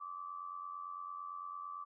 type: tone with amplitude modulation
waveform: sine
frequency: 1159 Hz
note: D6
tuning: 23 cents flat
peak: -39 dBFS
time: 0-1.85 s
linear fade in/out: 20 ms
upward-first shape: sine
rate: 88.9 Hz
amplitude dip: 70%
effects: none